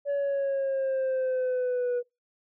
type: exponential sweep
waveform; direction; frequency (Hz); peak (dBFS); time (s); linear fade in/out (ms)
sine; down; 570 to 485.5; -22; 0.05-2.03; 50
effects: noise-tail reverb RT60 0.2 s tail -24 dB re dry + tanh soft clip ceiling -24 dBFS